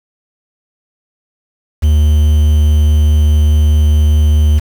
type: tone with quantisation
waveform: triangle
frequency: 75.4 Hz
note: D2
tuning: 46 cents sharp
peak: -4 dBFS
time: 1.82-4.6 s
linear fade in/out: 20 ms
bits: 5
effects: none